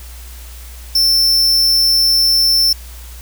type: tone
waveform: 45% pulse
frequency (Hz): 5360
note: E8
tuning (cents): +28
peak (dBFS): -10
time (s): 0.95-2.73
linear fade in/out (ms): 5
effects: added 60 Hz sine -31 dBFS peak until 3.21 s + white hiss -39 dBFS RMS until 3.21 s